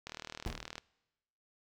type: click train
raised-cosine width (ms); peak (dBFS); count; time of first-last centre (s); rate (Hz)
0.2; -24; 29; 0.07-0.781; 39.4
type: noise with exponential decay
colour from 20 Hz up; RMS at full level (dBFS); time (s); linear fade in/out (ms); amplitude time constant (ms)
brown; -34; 0.46-0.71; 1; 54
effects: noise-tail reverb RT60 1.0 s tail -23 dB re dry